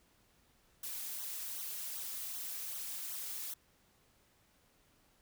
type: noise with flanger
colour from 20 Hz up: blue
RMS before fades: -42 dBFS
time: 0.83-3.54 s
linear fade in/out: 5 ms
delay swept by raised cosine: 0.4 to 4.6 ms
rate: 2.6 Hz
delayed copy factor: -0.8
effects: pink hiss -70 dBFS RMS until 5.21 s